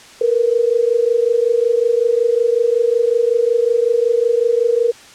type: tone pair together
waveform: sine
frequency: 458.5 / 483.9 Hz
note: A#4 / B4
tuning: -29 / -35 cents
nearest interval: minor second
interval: 94 cents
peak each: -15 dBFS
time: 0.21-4.92 s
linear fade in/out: 5 ms
effects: white hiss -41 dBFS RMS until 5.14 s + low-pass 7000 Hz 12 dB/octave